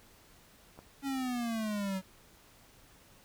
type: clicks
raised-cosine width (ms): 1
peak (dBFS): -44 / -34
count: 2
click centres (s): 0.777 / 0.79
type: exponential sweep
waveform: square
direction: down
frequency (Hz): 279.8 to 186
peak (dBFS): -33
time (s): 1.02-2.02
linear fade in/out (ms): 50
effects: pink hiss -60 dBFS RMS until 3.24 s